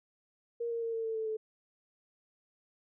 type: tone with pitch steps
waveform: sine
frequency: 469.2 / 463.5 / 458 / 452.4 / 447 / 441.6 / 436.3 Hz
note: A#4 / A#4 / A#4 / A4 / A4 / A4 / A4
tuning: +11 / -10 / -31 / +48 / +27 / +6 / -15 cents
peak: -32 dBFS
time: 0.6-1.37 s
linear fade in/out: 10 ms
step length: 110 ms
effects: none